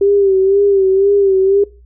sine tone with vibrato, 392 Hz, G4, in tune, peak -8 dBFS, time 0.01-1.64 s, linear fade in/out 5 ms, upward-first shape sine, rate 2 Hz, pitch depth 56 cents each way, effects noise-tail reverb RT60 0.3 s tail -21 dB re dry + added 60 Hz sine -40 dBFS peak until 1.85 s

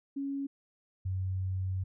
sine tone pair in turn, 277.2 / 93.88 Hz, C#4 / F#2, 0 / +26 cents, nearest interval octave + perfect fifth, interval 1874 cents, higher first, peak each -32 / -30 dBFS, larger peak second, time 0.16-0.47 / 1.05-1.84 s, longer second, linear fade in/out 10 ms, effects none

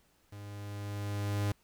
45% pulse tone with level ramp, 102.2 Hz, G#2, 27 cents flat, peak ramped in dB -44 to -28 dBFS, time 0.32-1.52 s, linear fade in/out 5 ms, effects pink hiss -69 dBFS RMS until 1.63 s

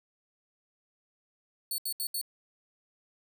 5% pulse tone bursts, 4426 Hz, C#8, 3 cents flat, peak -24 dBFS, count 4, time 1.71-2.214 s, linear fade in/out 2 ms, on 72 ms, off 72 ms, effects none

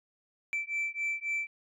sine beating tone pair, 2328 / 2331.7 Hz, D7 / D7, -16 / -13 cents, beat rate 3.7 Hz, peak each -32 / -32 dBFS, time 0.53-1.47 s, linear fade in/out 0 ms, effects tanh soft clip ceiling -27 dBFS

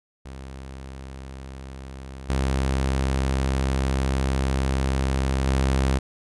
sawtooth tone with level steps, 66.5 Hz, C2, 29 cents sharp, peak -32 / -17 / -15 dBFS, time 0.25-5.99 s, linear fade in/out 10 ms, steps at 2.29 / 5.47 s, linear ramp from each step 5 ms, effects resampled to 24000 Hz

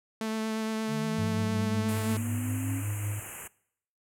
sawtooth tone with vibrato, 220 Hz, A3, in tune, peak -26 dBFS, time 0.21-2.17 s, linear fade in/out 2 ms, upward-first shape triangle, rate 8.6 Hz, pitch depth 15 cents each way
sine linear sweep, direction up, 143.3 to 277.4 Hz, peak -33 dBFS, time 0.87-2.84 s, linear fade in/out 50 ms
triangle tone with tremolo, 103.3 Hz, G#2, 9 cents flat, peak -27 dBFS, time 1.18-3.2 s, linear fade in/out 10 ms, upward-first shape sine, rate 5.4 Hz, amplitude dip 40%
white band-stop noise, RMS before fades -39 dBFS, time 1.88-3.48 s, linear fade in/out 10 ms, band 2900 to 6700 Hz, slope 96 dB/octave
effects noise-tail reverb RT60 0.7 s tail -22 dB re dry + low-pass 12000 Hz 12 dB/octave

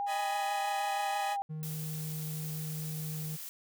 sine tone with vibrato, 802 Hz, G5, 39 cents sharp, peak -31 dBFS, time 0-1.42 s, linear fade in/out 0 ms, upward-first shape sine, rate 6.2 Hz, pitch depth 22 cents each way
15% pulse chord, G# minor, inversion second, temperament equal with one note detuned, 622.3 / 839.3 / 987.8 Hz, D#5 / G#5 / B5, 0 / +18 / 0 cents, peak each -33 / -34 / -36 dBFS, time 0.06-1.37 s, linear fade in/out 50 ms
triangle tone, 155.56 Hz, D#3, in tune, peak -34 dBFS, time 1.49-3.37 s, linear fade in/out 20 ms
blue noise, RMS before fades -43 dBFS, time 1.63-3.49 s, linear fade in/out 0 ms
effects none

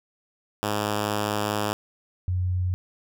5% pulse / sine tone pair in turn, 104.6 / 90.9 Hz, G#2 / F#2, +13 / -30 cents, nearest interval major second, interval 243 cents, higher first, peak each -13 / -22 dBFS, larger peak first, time 0.63-1.73 / 2.28-2.74 s, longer first, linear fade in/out 0 ms, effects none

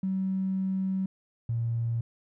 triangle tone pair in turn, 190.2 / 116.2 Hz, F#3 / A#2, +48 / -5 cents, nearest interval major sixth, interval 853 cents, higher first, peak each -22 dBFS, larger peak neither, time 0.03-1.06 / 1.49-2.01 s, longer first, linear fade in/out 5 ms, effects tanh soft clip ceiling -24 dBFS

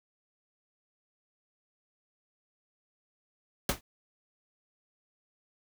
pink noise with exponential decay, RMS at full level -23 dBFS, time 3.69-3.81 s, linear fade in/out 2 ms, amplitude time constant 25 ms, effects none

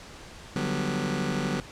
sawtooth chord, G major seventh, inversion second, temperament just, 147 / 183.75 / 196 / 245 Hz, D3 / F#3 / G3 / B3, +2 / -12 / 0 / -14 cents, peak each -28 dBFS, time 0.56-1.6 s, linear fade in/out 0 ms, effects pink hiss -45 dBFS RMS until 1.71 s + low-pass 7000 Hz 12 dB/octave

